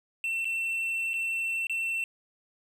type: tone with dropouts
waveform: triangle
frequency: 2694 Hz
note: E7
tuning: 37 cents sharp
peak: -26 dBFS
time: 0.24-2.04 s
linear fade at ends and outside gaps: 1 ms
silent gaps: 0.446-0.453 / 1.134-1.139 / 1.669-1.696 s
effects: none